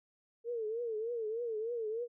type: tone with vibrato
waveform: sine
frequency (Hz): 453.6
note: A#4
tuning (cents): -47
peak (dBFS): -34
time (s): 0.44-2.08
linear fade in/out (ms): 50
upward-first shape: triangle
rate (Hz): 3.3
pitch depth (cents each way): 130
effects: none